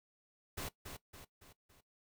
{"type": "noise with echo", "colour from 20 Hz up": "pink", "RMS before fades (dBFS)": -42, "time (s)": [0.57, 0.69], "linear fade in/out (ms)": 10, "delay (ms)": 280, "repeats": 4, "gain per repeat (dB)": -6, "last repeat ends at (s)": 1.81, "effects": ["noise-tail reverb RT60 0.1 s tail -17 dB re dry"]}